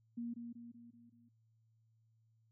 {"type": "tone with echo", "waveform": "sine", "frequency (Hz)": 235.9, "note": "A#3", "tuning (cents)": 21, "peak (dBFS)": -39, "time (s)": [0.17, 0.34], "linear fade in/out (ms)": 10, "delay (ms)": 190, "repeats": 5, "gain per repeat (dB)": -5, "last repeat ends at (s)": 1.29, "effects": ["added 112 Hz sine -70 dBFS peak until 2.51 s"]}